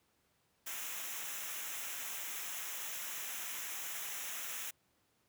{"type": "noise with comb filter", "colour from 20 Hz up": "white", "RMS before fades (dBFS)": -42, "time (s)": [0.66, 4.71], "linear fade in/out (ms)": 10, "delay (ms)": 0.22, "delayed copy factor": -0.7, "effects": ["pink hiss -75 dBFS RMS until 5.28 s", "high-pass 80 Hz 12 dB/octave"]}